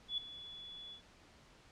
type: tone with ADSR envelope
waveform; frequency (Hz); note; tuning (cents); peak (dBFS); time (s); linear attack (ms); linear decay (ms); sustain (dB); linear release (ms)
sine; 3420; A7; -50; -32; 0.08-1.02; 98; 4; -15; 97
effects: pink hiss -62 dBFS RMS until 1.71 s + low-pass 6000 Hz 12 dB/octave